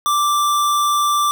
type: tone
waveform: square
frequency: 1174.7 Hz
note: D6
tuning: in tune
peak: -15 dBFS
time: 0.06-1.31 s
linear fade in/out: 0 ms
effects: none